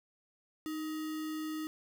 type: tone with sample-and-hold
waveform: sine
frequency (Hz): 311.1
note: D#4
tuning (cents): 0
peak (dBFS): -35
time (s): 0.66-1.67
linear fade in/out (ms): 0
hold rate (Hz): 1575
effects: none